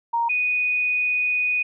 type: tone pair in turn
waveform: sine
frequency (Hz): 933 / 2481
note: A#5 / D#7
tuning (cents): +1 / -6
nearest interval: octave + perfect fourth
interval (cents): 1693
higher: second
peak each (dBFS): -19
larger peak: neither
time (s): 0.13-0.29 / 0.29-1.63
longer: second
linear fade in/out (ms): 10
effects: none